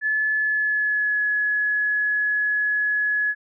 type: tone with pitch glide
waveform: sine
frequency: 1725 to 1693.4 Hz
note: A6 to G#6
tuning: -35 to +33 cents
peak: -19 dBFS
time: 0.01-3.35 s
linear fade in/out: 50 ms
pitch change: -32 cents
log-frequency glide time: 0.34-1.21 s
effects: none